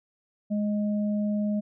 sine tone pair together, 209 / 622 Hz, G#3 / D#5, +11 / -1 cents, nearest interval octave + perfect fifth, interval 1888 cents, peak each -24 / -35 dBFS, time 0.5-1.61 s, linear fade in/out 20 ms, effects none

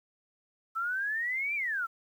sine exponential two-way sweep, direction up then down, 1310 to 2402 to 1310 Hz, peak -29 dBFS, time 0.75-1.87 s, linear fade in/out 20 ms, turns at 1.55 s, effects 10-bit

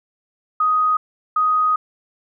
sine tone bursts at uneven times, 1250 Hz, D#6, 8 cents sharp, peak -14 dBFS, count 2, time 0.6-0.97 / 1.36-1.76 s, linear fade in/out 5 ms, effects none

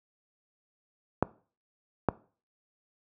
clicks, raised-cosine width 1 ms, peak -8 dBFS, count 2, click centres 1.226 / 2.087 s, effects noise-tail reverb RT60 0.4 s tail -20 dB re dry + high-pass 80 Hz 12 dB/octave

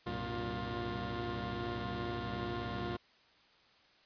15% pulse tone cluster, 64.6 / 95.8 / 116.9 / 353.1 Hz, C2 / G2 / A#2 / F4, -21 / -39 / +5 / +19 cents, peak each -38 / -38 / -35 / -34 dBFS, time 0.06-2.97 s, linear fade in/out 10 ms, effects white hiss -65 dBFS RMS until 4.05 s + resampled to 11025 Hz

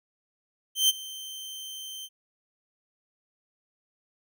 sawtooth tone with ADSR envelope, 3114 Hz, G7, 12 cents flat, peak -14 dBFS, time 0.75-2.09 s, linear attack 140 ms, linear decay 26 ms, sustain -20 dB, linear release 47 ms, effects none

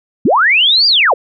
sine linear two-way sweep, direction up then down, 155.4 to 4865 to 397.2 Hz, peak -7 dBFS, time 0.25-1.14 s, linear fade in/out 5 ms, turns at 0.87 s, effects none

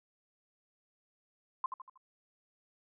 sine tone with echo, 1046.5 Hz, C6, in tune, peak -29 dBFS, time 1.64-1.66 s, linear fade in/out 2 ms, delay 79 ms, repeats 4, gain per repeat -7 dB, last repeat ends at 1.976 s, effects none

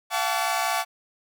sawtooth tone cluster, 686 / 751 / 873 / 1143 Hz, F5 / F#5 / A5 / D6, -31 / +26 / -14 / -47 cents, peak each -25 dBFS, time 0.1-0.85 s, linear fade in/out 50 ms, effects none

